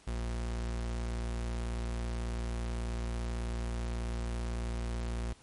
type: tone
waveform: 40% pulse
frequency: 58.27 Hz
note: A#1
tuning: in tune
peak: -32 dBFS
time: 0.07-5.33 s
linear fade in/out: 5 ms
effects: pink hiss -60 dBFS RMS until 5.42 s + MP3 48 kbps